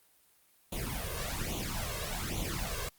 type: noise with flanger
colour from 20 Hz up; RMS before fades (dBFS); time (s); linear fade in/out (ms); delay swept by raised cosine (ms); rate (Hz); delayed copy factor
pink; -36; 0.72-2.89; 5; 0.29 to 1.89; 1.2; +0.8
effects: white hiss -66 dBFS RMS until 2.98 s + Opus 32 kbps